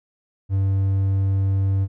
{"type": "tone", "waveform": "triangle", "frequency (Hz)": 97.1, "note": "G2", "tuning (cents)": -16, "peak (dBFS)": -15, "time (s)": [0.49, 1.88], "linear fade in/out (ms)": 50, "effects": []}